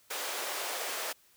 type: high-pass noise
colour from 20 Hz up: pink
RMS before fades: -36 dBFS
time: 0.1-1.13 s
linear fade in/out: 10 ms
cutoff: 460 Hz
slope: 24 dB/octave
effects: white hiss -64 dBFS RMS until 1.36 s